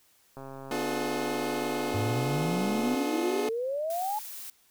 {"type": "click train", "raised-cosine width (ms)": 1, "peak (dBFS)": -29, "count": 349, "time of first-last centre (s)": [0.37, 2.948], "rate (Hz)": 135}
{"type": "chord", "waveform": "25% pulse", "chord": "B diminished seventh", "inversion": "none", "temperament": "just", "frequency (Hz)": [246.9, 296.3, 355.6, 426.7], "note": ["B3", "D4", "F4", "Ab4"], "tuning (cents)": [0, 15, 31, 47], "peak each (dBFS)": -31, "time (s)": [0.71, 3.49], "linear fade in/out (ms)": 2}
{"type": "exponential sweep", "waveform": "sine", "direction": "up", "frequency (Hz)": [98.4, 867], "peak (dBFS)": -28, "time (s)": [1.94, 4.19], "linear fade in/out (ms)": 5}
{"type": "noise", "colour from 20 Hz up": "blue", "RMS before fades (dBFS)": -41, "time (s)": [3.9, 4.5], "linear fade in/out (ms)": 2}
{"effects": ["white hiss -64 dBFS RMS until 4.7 s"]}